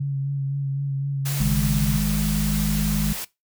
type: tone with vibrato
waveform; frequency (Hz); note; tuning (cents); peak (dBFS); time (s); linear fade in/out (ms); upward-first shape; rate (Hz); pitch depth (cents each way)
sine; 138.6; C#3; 0; -22; 0-1.97; 10; sine; 3.9; 23
type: noise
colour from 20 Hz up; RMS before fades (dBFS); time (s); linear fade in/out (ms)
white; -31; 1.25-3.25; 10
type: harmonic tone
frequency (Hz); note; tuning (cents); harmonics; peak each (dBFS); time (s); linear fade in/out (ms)
51.7; G#1; -7; 1 / 3 / 4; -24 / -24 / -24; 1.4-3.13; 5
effects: noise-tail reverb RT60 0.2 s tail -20 dB re dry